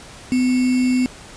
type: tone with sample-and-hold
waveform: sine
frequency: 252.9 Hz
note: B3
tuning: 41 cents sharp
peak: -14 dBFS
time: 0.32-1.06 s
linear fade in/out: 0 ms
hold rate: 2450 Hz
effects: pink hiss -40 dBFS RMS until 1.36 s + resampled to 22050 Hz